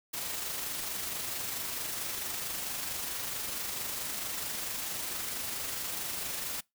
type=noise with amplitude modulation; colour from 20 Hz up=white; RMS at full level=-35 dBFS; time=0.13-6.61 s; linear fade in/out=10 ms; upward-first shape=sine; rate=24.5 Hz; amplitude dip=30%; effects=noise-tail reverb RT60 0.2 s tail -25 dB re dry